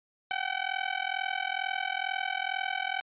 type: tone with amplitude modulation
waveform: 15% pulse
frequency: 762 Hz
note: G5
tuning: 49 cents flat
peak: -19 dBFS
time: 0.31-3.01 s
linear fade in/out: 0 ms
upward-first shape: sine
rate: 42.2 Hz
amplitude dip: 95%
effects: resampled to 8000 Hz